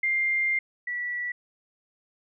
sine tone pair in turn, 2100 / 1950.9 Hz, C7 / B6, +6 / -22 cents, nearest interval minor second, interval 128 cents, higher first, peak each -22 / -28 dBFS, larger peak first, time 0.03-0.59 / 0.87-1.32 s, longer first, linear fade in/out 5 ms, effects none

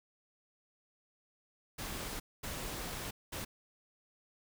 pink noise bursts at uneven times, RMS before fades -41 dBFS, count 3, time 1.78-2.2 / 2.43-3.11 / 3.32-3.45 s, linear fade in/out 10 ms, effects none

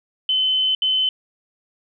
sine tone bursts at uneven times, 3048 Hz, G7, 49 cents flat, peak -16 dBFS, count 2, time 0.29-0.75 / 0.82-1.09 s, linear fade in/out 2 ms, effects none

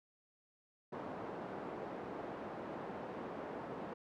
pink band-pass noise, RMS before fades -45 dBFS, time 0.92-3.94 s, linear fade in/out 10 ms, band 250 to 930 Hz, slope 12 dB/octave, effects none

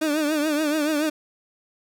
30% pulse tone with vibrato, 302.8 Hz, D#4, 47 cents flat, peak -18 dBFS, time 0.01-1.1 s, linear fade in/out 10 ms, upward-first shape triangle, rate 7 Hz, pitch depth 100 cents each way, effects none

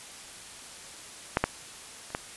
clicks, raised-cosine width 0.5 ms, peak -7 / -7 / -30 / -14 dBFS, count 4, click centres 1.371 / 1.44 / 2.104 / 2.149 s, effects white hiss -45 dBFS RMS until 2.36 s + resampled to 24000 Hz

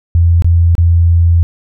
sine tone with dropouts, 84.8 Hz, E2, 50 cents sharp, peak -5 dBFS, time 0.15-1.43 s, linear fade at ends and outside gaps 0 ms, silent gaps 0.422-0.445 / 0.752-0.781 s, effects none

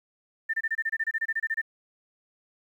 sine tone bursts, 1794 Hz, A6, 33 cents sharp, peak -24 dBFS, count 16, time 0.49-1.616 s, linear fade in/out 10 ms, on 46 ms, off 26 ms, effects 10-bit

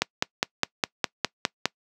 click train, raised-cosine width 0.2 ms, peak -3 dBFS, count 9, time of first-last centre 0.02-1.656 s, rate 4.89 Hz, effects noise-tail reverb RT60 0.1 s tail -24 dB re dry + high-pass 150 Hz 12 dB/octave

